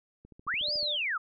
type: click train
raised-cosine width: 3 ms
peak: -38 dBFS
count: 9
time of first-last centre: 0.25-0.83 s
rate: 13.8 Hz
type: linear two-way sweep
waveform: sine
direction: up then down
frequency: 1020 to 5100 to 1179 Hz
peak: -28 dBFS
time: 0.47-1.18 s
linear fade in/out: 10 ms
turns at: 0.74 s
type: tone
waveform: sine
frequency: 593 Hz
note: D5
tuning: 17 cents sharp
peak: -38 dBFS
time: 0.61-0.98 s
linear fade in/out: 50 ms
effects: none